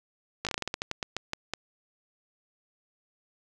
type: slowing click train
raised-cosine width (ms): 0.2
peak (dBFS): -13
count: 15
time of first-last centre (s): 0.45-1.536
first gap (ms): 17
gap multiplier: 1.21
effects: none